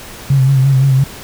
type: tone with vibrato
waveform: sine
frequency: 134.5 Hz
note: C3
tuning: 48 cents sharp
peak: -7 dBFS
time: 0.3-1.04 s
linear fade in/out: 5 ms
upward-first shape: sine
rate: 5.8 Hz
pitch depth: 53 cents each way
effects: pink hiss -32 dBFS RMS until 1.23 s